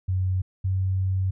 sine tone pair in turn, 93.1 / 94.51 Hz, F#2 / F#2, +11 / +37 cents, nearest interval unison, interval 26 cents, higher second, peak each -21 dBFS, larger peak neither, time 0.08-0.42 / 0.64-1.31 s, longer second, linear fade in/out 10 ms, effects none

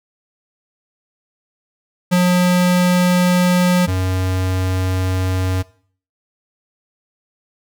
square tone pair in turn, 179.4 / 92.97 Hz, F3 / F#2, +47 / +9 cents, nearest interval major seventh, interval 1138 cents, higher first, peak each -11 / -17 dBFS, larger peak first, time 2.11-3.87 / 3.87-5.63 s, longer neither, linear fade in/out 20 ms, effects noise-tail reverb RT60 0.5 s tail -20 dB re dry

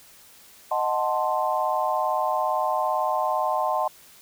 sine chord, D# diminished seventh, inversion none, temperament equal, 622.3 / 740 / 880 / 1046.5 Hz, D#5 / F#5 / A5 / C6, 0 / 0 / 0 / 0 cents, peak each -27 dBFS, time 0.71-3.88 s, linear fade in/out 5 ms, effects white hiss -51 dBFS RMS until 4.21 s

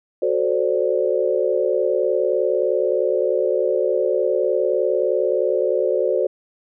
sine chord, D dominant seventh, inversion first, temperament equal with one note detuned, 370 / 440 / 523.3 / 582.9 Hz, F#4 / A4 / C5 / D5, 0 / 0 / 0 / -13 cents, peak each -22 / -23 / -21 / -23 dBFS, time 0.22-6.27 s, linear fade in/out 5 ms, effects none

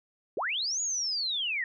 sine linear two-way sweep, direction up then down, 306.5 to 6900 to 1810 Hz, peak -28 dBFS, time 0.37-1.64 s, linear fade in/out 2 ms, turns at 0.81 s, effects none

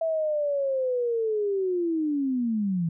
sine linear sweep, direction down, 659 to 160.5 Hz, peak -23 dBFS, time 0.01-2.89 s, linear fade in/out 5 ms, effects none

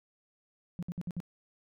sine tone bursts, 174.61 Hz, F3, in tune, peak -32 dBFS, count 5, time 0.79-1.202 s, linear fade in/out 0 ms, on 36 ms, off 58 ms, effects tanh soft clip ceiling -28 dBFS

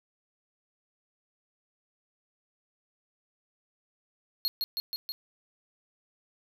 square tone with echo, 4300 Hz, C8, 47 cents sharp, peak -26 dBFS, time 4.45-4.48 s, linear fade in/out 0 ms, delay 160 ms, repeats 4, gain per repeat -2 dB, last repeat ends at 5.12 s, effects none

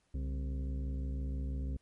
harmonic tone with a mistuned harmonic, 66 Hz, C2, 16 cents sharp, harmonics 1 / 2 / 3 / 4 / 6 / 7 / 8, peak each -34 / -44 / -49 / -46 / -57 / -60 / -60 dBFS, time 0.14-1.77 s, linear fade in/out 5 ms, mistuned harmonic 2, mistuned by +140 cents, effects pink hiss -75 dBFS RMS until 1.81 s + MP3 48 kbps

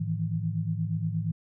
sine tone cluster, 107.4 / 157.9 / 166.4 Hz, A2 / D#3 / E3, -41 / +26 / +17 cents, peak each -31 dBFS, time 0-1.32 s, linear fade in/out 10 ms, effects none

